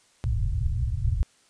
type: low-pass noise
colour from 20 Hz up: white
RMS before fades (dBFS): -25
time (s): 0.24-1.23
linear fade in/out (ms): 0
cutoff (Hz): 120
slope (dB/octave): 48
effects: white hiss -61 dBFS RMS until 1.49 s + resampled to 22050 Hz